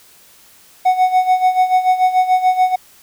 triangle tone with tremolo, 740 Hz, F#5, in tune, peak -6 dBFS, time 0.85-2.76 s, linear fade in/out 10 ms, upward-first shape sine, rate 6.9 Hz, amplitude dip 75%, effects white hiss -47 dBFS RMS until 3.02 s

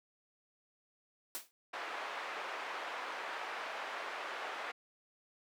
white noise with exponential decay, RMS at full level -37 dBFS, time 1.35-1.51 s, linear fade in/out 0 ms, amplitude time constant 33 ms
pink band-pass noise, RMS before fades -42 dBFS, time 1.73-4.72 s, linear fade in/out 10 ms, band 730 to 2100 Hz, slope 12 dB/octave
effects high-pass 300 Hz 12 dB/octave

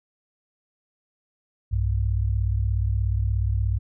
sine tone pair together, 62.5 / 99.32 Hz, B1 / G2, +21 / +23 cents, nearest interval minor sixth, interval 802 cents, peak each -23 dBFS, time 1.71-3.79 s, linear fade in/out 20 ms, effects none

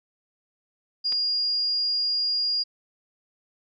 sine tone, 4839 Hz, D#8, 49 cents flat, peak -22 dBFS, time 1.04-2.64 s, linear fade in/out 20 ms
clicks, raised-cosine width 0.2 ms, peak -23 dBFS, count 2, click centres 1.122 / 1.126 s
effects none

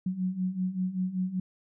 sine beating tone pair, 181.5 / 186.7 Hz, F#3 / F#3, -33 / +16 cents, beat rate 5.2 Hz, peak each -33 / -29 dBFS, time 0.06-1.4 s, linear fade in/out 5 ms, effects none

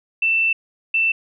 sine tone bursts at uneven times, 2670 Hz, E7, 22 cents sharp, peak -15 dBFS, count 2, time 0.22-0.53 / 0.94-1.12 s, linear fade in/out 5 ms, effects none

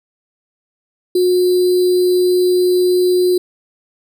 sine tone with sample-and-hold, 361.6 Hz, F#4, 40 cents flat, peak -10 dBFS, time 1.15-3.38 s, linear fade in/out 5 ms, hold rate 4410 Hz, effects none

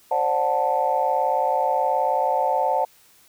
sine chord, D dominant seventh, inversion third, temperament just, 528.6 / 587.3 / 734.2 / 881 Hz, C5 / D5 / F#5 / A5, +18 / 0 / -14 / +2 cents, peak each -25 / -26 / -23 / -22 dBFS, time 0.11-2.85 s, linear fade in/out 5 ms, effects tanh soft clip ceiling -8 dBFS + white hiss -55 dBFS RMS until 3.28 s

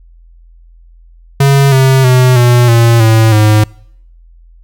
square tone with pitch steps, 138.59 / 132.71 / 127.09 / 121.7 / 116.54 / 111.6 / 106.87 Hz, C#3 / C3 / C3 / B2 / A#2 / A2 / A2, 0 / +25 / -50 / -25 / 0 / +25 / -50 cents, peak -5 dBFS, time 1.4-3.64 s, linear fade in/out 5 ms, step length 320 ms, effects noise-tail reverb RT60 0.7 s tail -25 dB re dry + added 42 Hz sine -37 dBFS peak until 4.63 s

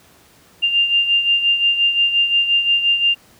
sine beating tone pair, 2794 / 2799.7 Hz, F7 / F7, 0 / +4 cents, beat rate 5.7 Hz, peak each -14 / -21 dBFS, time 0.62-3.15 s, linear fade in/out 20 ms, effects pink hiss -50 dBFS RMS until 3.39 s + high-pass 80 Hz 12 dB/octave

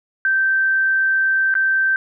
sine tone with dropouts, 1558 Hz, G6, 11 cents flat, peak -14 dBFS, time 0.25-1.96 s, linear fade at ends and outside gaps 1 ms, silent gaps 1.541-1.552 s, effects none

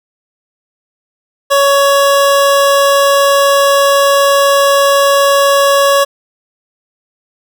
25% pulse tone, 559 Hz, C#5, 14 cents sharp, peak -3 dBFS, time 1.5-6.05 s, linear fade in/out 20 ms, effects none

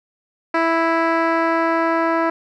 10% pulse tone with low-pass filter sweep, 329.6 Hz, E4, in tune, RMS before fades -18 dBFS, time 0.54-2.3 s, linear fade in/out 5 ms, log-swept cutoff 2200 to 1400 Hz, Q 0.8, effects none

